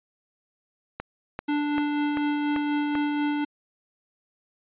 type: click train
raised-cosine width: 0.5 ms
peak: -16 dBFS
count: 6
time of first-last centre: 1-2.953 s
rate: 2.56 Hz
type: tone with tremolo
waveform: square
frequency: 293.7 Hz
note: D4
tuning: in tune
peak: -23 dBFS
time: 1.48-3.45 s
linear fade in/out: 10 ms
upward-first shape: sine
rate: 4.1 Hz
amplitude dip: 25%
effects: resampled to 8000 Hz